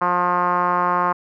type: tone with low-pass filter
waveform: 5% pulse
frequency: 177.7 Hz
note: F3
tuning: 30 cents sharp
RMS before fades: -19 dBFS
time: 0.01-1.13 s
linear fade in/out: 10 ms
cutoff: 1100 Hz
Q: 4
effects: none